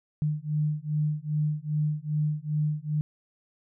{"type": "beating tone pair", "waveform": "sine", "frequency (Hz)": [150, 152.5], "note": ["D3", "D#3"], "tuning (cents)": [37, -34], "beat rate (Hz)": 2.5, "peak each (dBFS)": -28, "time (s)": [0.22, 3.01], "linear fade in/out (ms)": 0, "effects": []}